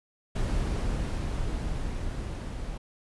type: noise with level ramp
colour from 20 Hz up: brown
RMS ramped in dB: -27 to -35 dBFS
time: 0.35-2.78 s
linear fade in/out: 10 ms
effects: resampled to 24000 Hz